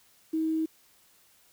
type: tone with quantisation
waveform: sine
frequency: 318.8 Hz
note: D#4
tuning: 42 cents sharp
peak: -25 dBFS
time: 0.33-0.66 s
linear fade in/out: 10 ms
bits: 9
effects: white hiss -62 dBFS RMS until 1.52 s